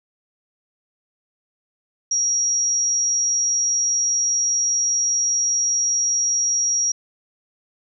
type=tone with amplitude modulation; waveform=sine; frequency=5680 Hz; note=F8; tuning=28 cents sharp; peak=-16 dBFS; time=2.11-6.92 s; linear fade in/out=5 ms; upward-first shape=sine; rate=125 Hz; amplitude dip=25%; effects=none